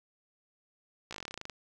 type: slowing click train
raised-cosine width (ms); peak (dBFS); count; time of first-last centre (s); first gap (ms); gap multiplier
0.2; -23; 15; 1.11-1.497; 16; 1.08
effects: none